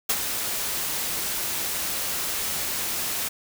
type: noise with ADSR envelope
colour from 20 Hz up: white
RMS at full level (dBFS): -21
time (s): 0.09-3.29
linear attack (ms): 9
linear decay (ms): 54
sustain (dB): -7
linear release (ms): 14
effects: none